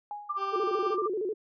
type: tone with exponential decay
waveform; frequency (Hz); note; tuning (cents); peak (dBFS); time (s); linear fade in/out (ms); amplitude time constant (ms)
sine; 828; G#5; -5; -32; 0.11-0.57; 1; 100
type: tone with tremolo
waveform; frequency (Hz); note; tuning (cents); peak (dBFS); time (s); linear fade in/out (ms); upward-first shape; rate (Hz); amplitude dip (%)
sine; 1186; D6; +17; -26; 0.29-1.08; 10; triangle; 16; 80
type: tone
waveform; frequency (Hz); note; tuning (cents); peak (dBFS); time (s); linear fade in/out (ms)
20% pulse; 392; G4; 0; -30; 0.36-0.97; 50
type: tone with vibrato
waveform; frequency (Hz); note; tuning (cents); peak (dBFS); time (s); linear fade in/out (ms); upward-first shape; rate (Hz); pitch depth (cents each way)
sine; 398; G4; +26; -28; 0.52-1.34; 20; square; 13; 150
effects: resampled to 11025 Hz